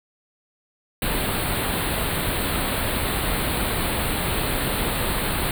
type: band-stop noise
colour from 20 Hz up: pink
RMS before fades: -24 dBFS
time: 1.02-5.51 s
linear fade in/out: 2 ms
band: 4400 to 8200 Hz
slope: 96 dB/octave
effects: none